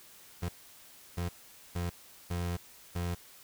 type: tone bursts at uneven times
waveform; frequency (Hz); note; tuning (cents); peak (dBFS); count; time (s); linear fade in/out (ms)
30% pulse; 87.31; F2; 0; -29; 5; 0.42-0.49 / 1.17-1.29 / 1.75-1.9 / 2.3-2.57 / 2.95-3.15; 10
effects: white hiss -55 dBFS RMS until 3.43 s